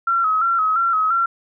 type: tone with vibrato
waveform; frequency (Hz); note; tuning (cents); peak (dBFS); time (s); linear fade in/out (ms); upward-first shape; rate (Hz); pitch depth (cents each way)
sine; 1318.5; E6; 0; -15; 0.07-1.26; 5; square; 2.9; 58
effects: none